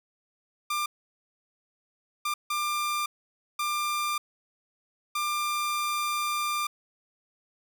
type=tone bursts at uneven times; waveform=sawtooth; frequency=1193 Hz; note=D6; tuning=27 cents sharp; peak=-23 dBFS; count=5; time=0.7-0.86 / 2.25-2.34 / 2.5-3.06 / 3.59-4.18 / 5.15-6.67 s; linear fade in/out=5 ms; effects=none